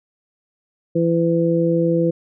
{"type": "harmonic tone", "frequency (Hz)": 167.6, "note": "E3", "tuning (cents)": 29, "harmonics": [1, 2, 3], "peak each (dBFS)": [-19, -19, -19], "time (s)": [0.95, 2.11], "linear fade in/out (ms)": 10, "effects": []}